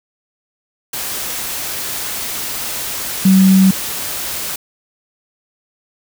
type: tone in noise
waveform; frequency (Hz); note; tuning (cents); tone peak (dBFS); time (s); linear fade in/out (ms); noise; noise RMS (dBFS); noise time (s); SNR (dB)
sine; 190.4; F#3; +50; -6; 3.25-3.71; 5; white; -23; 0.93-4.56; +14
effects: none